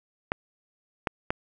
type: clicks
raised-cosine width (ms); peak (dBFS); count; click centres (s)
0.5; -10; 3; 0.319 / 1.072 / 1.305
effects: none